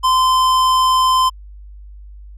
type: tone with tanh clipping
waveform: sine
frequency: 1032 Hz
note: C6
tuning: 24 cents flat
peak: -13 dBFS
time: 0.03-1.3 s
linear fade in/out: 20 ms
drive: 17 dB
effects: added 50 Hz sine -34 dBFS peak until 2.37 s

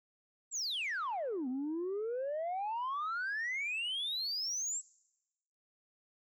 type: exponential two-way sweep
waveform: sine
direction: down then up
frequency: 7810 to 246.9 to 7810 Hz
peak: -32 dBFS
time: 0.51-4.82 s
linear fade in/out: 50 ms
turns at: 1.48 s
effects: noise-tail reverb RT60 1.0 s tail -25 dB re dry + tanh soft clip ceiling -32 dBFS

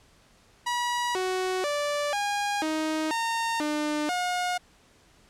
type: tone with pitch steps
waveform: sawtooth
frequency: 967 / 371.6 / 584 / 816 / 313.1 / 917 / 300.2 / 719 Hz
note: B5 / F#4 / D5 / G#5 / D#4 / A#5 / D4 / F#5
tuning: -37 / +7 / -10 / -31 / +11 / -29 / +38 / -50 cents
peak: -22 dBFS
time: 0.66-4.58 s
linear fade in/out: 10 ms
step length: 490 ms
effects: pink hiss -59 dBFS RMS until 5.29 s + low-pass 9000 Hz 12 dB/octave

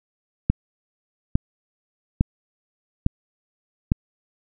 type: click train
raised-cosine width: 5 ms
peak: -4 dBFS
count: 5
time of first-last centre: 0.5-3.919 s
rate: 1.17 Hz
effects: none

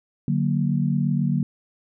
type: chord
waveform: sine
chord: D augmented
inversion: none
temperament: equal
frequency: 146.83 / 185 / 233.1 Hz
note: D3 / F#3 / A#3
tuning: 0 / 0 / 0 cents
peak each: -22 / -24 / -25 dBFS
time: 0.28-1.43 s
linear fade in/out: 2 ms
effects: none

